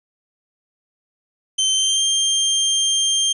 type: tone with pitch glide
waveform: 25% pulse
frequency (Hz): 3102 to 3180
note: G7 to G7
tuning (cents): -19 to +24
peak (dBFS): -12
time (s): 1.58-3.33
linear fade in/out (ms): 10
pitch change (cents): +43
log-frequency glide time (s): 1.73-2.03
effects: resampled to 24000 Hz